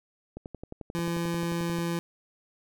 click train, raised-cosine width 2 ms, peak -25 dBFS, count 17, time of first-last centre 0.37-1.786 s, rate 11.3 Hz
25% pulse tone, 169.8 Hz, F3, 48 cents flat, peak -24 dBFS, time 0.95-1.99 s, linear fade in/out 0 ms
effects none

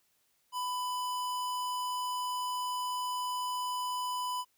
square tone, 997 Hz, B5, 16 cents sharp, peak -33 dBFS, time 0.52-4.45 s, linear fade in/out 50 ms, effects white hiss -73 dBFS RMS until 4.57 s

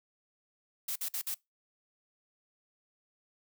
blue noise bursts, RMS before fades -35 dBFS, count 4, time 0.88-1.344 s, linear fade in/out 5 ms, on 77 ms, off 52 ms, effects noise-tail reverb RT60 0.2 s tail -24 dB re dry

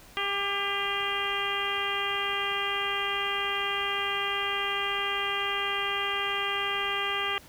harmonic tone with a mistuned harmonic, 400.2 Hz, G4, 36 cents sharp, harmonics 1 / 2 / 3 / 4 / 5 / 6 / 7 / 8, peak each -37 / -37 / -33 / -37 / -34 / -37 / -34 / -35 dBFS, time 0.17-7.38 s, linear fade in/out 0 ms, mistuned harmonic 3, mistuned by -19 cents, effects pink hiss -52 dBFS RMS until 7.48 s

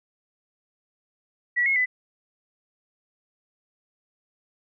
sine tone with pitch steps, 1941 / 2168 / 2003 Hz, B6 / C#7 / B6, -31 / -39 / +24 cents, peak -19 dBFS, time 1.56-1.86 s, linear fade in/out 20 ms, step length 100 ms, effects none

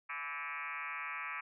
sine tone with frequency modulation, 1760 Hz, A6, in tune, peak -38 dBFS, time 0.09-1.41 s, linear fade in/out 10 ms, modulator 152 Hz, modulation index 4.8, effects none

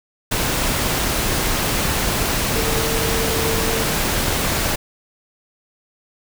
sine tone in noise, 450.7 Hz, A4, 42 cents sharp, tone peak -25 dBFS, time 2.55-3.84 s, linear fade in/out 10 ms, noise pink, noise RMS -20 dBFS, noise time 0.31-4.76 s, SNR -8 dB, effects none

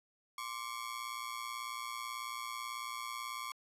sawtooth ring-modulated tone, 1108.7 Hz, C#6, in tune, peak -33 dBFS, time 0.38-3.52 s, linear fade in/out 0 ms, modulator 59.1 Hz, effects resampled to 32000 Hz

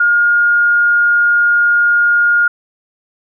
sine tone, 1422 Hz, F6, 31 cents sharp, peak -8 dBFS, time 0-2.48 s, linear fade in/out 5 ms, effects none

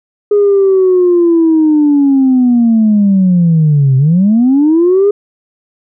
sine linear two-way sweep, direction down then up, 415.3 to 129.3 to 415.3 Hz, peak -4 dBFS, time 0.31-5.11 s, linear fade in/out 5 ms, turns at 3.97 s, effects tanh soft clip ceiling -2 dBFS

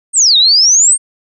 sine exponential two-way sweep, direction down then up, 8800 to 3658 to 8800 Hz, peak -5 dBFS, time 0.13-0.98 s, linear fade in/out 50 ms, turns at 0.37 s, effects none

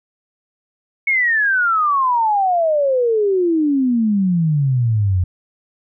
sine exponential sweep, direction down, 2217 to 87.31 Hz, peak -13 dBFS, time 1.07-5.24 s, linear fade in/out 5 ms, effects none

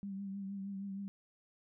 sine tone with vibrato, 196.7 Hz, G3, 6 cents sharp, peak -39 dBFS, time 0.03-1.08 s, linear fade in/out 0 ms, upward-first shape triangle, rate 6.4 Hz, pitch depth 44 cents each way, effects none

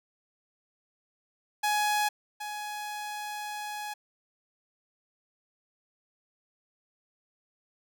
sawtooth tone pair in turn, 838 / 838 Hz, G#5 / G#5, +15 / +15 cents, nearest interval unison, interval 0 cents, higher neither, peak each -21 / -31 dBFS, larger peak first, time 1.63-2.09 / 2.4-3.94 s, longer second, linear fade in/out 10 ms, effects none

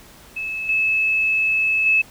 sine tone with level steps, 2600 Hz, E7, 24 cents flat, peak -24 / -16 / -13 dBFS, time 0.36-2.02 s, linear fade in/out 10 ms, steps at 0.69 / 1.86 s, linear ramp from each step 2 ms, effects pink hiss -46 dBFS RMS until 2.1 s

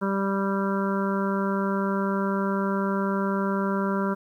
harmonic tone, 196 Hz, G3, in tune, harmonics 1 / 2 / 3 / 5 / 6 / 7 / 8, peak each -25 / -30 / -33 / -32 / -37 / -33 / -39 dBFS, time 0.01-4.15 s, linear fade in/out 20 ms, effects 10-bit

